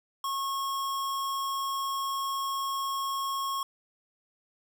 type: tone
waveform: square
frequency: 1091 Hz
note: C#6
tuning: 28 cents flat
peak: -30 dBFS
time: 0.24-3.63 s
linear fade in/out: 2 ms
effects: none